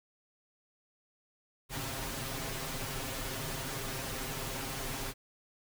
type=noise with comb filter; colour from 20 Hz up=pink; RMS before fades=-38 dBFS; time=1.69-5.14 s; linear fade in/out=50 ms; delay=7.5 ms; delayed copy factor=+0.9; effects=none